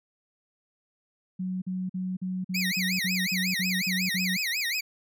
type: tone bursts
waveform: sine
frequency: 185 Hz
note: F#3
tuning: in tune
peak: -28 dBFS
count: 11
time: 1.39-4.37 s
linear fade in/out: 10 ms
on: 230 ms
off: 45 ms
type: tone with vibrato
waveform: 25% pulse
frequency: 2167 Hz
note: C#7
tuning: 40 cents flat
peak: -23 dBFS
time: 2.54-4.81 s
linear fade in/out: 10 ms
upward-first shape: sine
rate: 5.5 Hz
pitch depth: 290 cents each way
effects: none